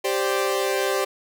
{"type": "chord", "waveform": "sawtooth", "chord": "G suspended fourth", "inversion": "none", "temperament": "equal", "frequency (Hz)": [392, 523.3, 587.3], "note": ["G4", "C5", "D5"], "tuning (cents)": [0, 0, 0], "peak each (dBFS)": [-20, -22, -24], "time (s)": [0.04, 1.05], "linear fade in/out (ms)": 10, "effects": []}